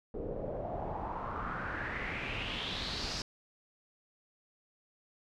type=noise with low-pass filter sweep; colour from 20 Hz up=pink; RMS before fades=-38 dBFS; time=0.14-3.22 s; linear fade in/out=2 ms; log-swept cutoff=430 to 5400 Hz; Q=4.3; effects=none